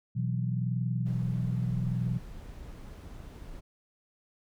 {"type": "chord", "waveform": "sine", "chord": "B suspended fourth", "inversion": "none", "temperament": "equal with one note detuned", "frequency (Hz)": [123.47, 164.15, 185], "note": ["B2", "E3", "F#3"], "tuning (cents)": [0, -7, 0], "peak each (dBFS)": [-29, -34, -35], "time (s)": [0.15, 2.19], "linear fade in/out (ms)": 20}
{"type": "noise", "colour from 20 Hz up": "brown", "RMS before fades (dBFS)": -44, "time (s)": [1.05, 3.61], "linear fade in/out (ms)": 20}
{"effects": []}